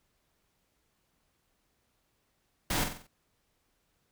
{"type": "noise with echo", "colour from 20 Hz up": "pink", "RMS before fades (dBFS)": -30, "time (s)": [2.7, 2.84], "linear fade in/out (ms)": 5, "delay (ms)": 46, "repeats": 5, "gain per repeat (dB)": -6, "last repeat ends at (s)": 3.07, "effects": ["pink hiss -75 dBFS RMS until 4.11 s"]}